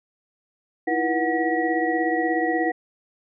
sine tone cluster, 320.7 / 337.3 / 482.7 / 736 / 1919 Hz, E4 / E4 / B4 / F#5 / A#6, -48 / +40 / -40 / -9 / +50 cents, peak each -25 / -28 / -28 / -25 / -27 dBFS, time 0.87-2.72 s, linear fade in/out 10 ms, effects none

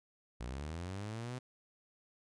sawtooth linear sweep, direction up, 56.3 to 129.2 Hz, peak -36 dBFS, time 0.4-1.39 s, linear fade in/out 10 ms, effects resampled to 22050 Hz

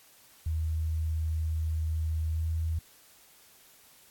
sine tone with pitch glide, 79.5 to 80.98 Hz, D#2 to E2, +38 to -30 cents, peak -27 dBFS, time 0.46-2.79 s, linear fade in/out 5 ms, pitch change +32 cents, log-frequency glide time 2.28-2.5 s, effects white hiss -58 dBFS RMS until 4.1 s + AAC 64 kbps

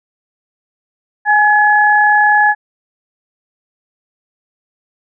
sine tone pair together, 835.4 / 1700 Hz, G#5 / G#6, +10 / +40 cents, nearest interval octave, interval 1230 cents, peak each -10 dBFS, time 1.25-2.55 s, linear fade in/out 50 ms, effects none

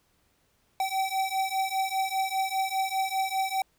square beating tone pair, 766 / 771 Hz, G5 / G5, -40 / -29 cents, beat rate 5 Hz, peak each -30 dBFS, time 0.8-3.62 s, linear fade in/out 2 ms, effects pink hiss -69 dBFS RMS until 3.78 s

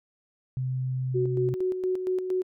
sine tone, 129.1 Hz, C3, 23 cents flat, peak -26 dBFS, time 0.57-1.54 s, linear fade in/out 0 ms
sine tone with tremolo, 370 Hz, F#4, in tune, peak -23 dBFS, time 1.14-2.43 s, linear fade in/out 20 ms, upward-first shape square, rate 4.3 Hz, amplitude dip 50%
effects none

